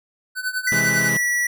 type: tone with tremolo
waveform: square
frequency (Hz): 1506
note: F#6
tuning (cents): +30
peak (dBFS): -20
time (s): 0.35-1.11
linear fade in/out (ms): 50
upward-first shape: triangle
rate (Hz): 10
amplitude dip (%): 90
type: tone with pitch glide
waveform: square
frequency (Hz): 1975.5 to 1942.7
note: B6 to B6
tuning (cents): 0 to -29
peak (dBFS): -19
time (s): 0.67-1.47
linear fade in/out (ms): 5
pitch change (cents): -29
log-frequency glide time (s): 0.87-1.27
type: chord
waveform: sawtooth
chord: C augmented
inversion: none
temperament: equal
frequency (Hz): 130.81 / 164.81 / 207.7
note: C3 / E3 / G#3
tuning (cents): 0 / 0 / 0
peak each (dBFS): -24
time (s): 0.72-1.17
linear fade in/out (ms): 0
effects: none